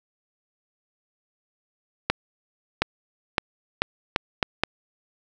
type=accelerating click train; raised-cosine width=0.3 ms; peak=-3 dBFS; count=7; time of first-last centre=2.1-4.636 s; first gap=720 ms; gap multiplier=0.78; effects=none